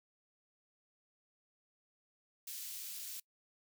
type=high-pass noise; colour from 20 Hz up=white; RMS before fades=-45 dBFS; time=2.47-3.2 s; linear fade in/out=5 ms; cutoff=3300 Hz; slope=12 dB/octave; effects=noise-tail reverb RT60 0.1 s tail -24 dB re dry